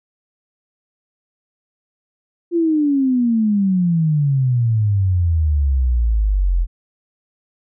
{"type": "exponential sweep", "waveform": "sine", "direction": "down", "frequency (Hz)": [348.5, 41.62], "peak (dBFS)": -13, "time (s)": [2.51, 6.67], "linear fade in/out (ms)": 50, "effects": []}